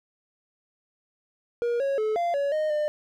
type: tone with pitch steps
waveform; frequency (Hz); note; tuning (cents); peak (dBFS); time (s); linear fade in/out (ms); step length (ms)
triangle; 475 / 551 / 432.3 / 691 / 564 / 617 / 601; A#4 / C#5 / A4 / F5 / C#5 / D#5 / D5; +33 / -11 / -31 / -19 / +30 / -15 / +40; -21; 1.62-2.88; 0; 180
effects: none